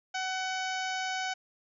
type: harmonic tone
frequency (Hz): 751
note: F#5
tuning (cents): +26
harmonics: 1 / 2 / 3 / 4 / 5 / 6 / 7 / 8 / 9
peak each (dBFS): -34 / -36 / -40 / -41 / -46 / -47 / -45 / -46 / -49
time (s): 0.14-1.34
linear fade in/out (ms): 10
effects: none